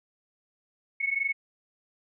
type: tone pair together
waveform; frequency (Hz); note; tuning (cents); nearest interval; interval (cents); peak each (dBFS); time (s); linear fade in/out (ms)
sine; 2194 / 2217; C#7 / C#7; -18 / 0; unison; 18; -28 / -29; 1-1.33; 10
effects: none